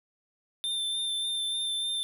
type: tone with vibrato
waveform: square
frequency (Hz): 3573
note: A7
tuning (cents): +26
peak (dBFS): -29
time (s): 0.64-2.03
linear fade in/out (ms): 0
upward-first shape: sine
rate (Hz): 3.4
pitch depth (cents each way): 16
effects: none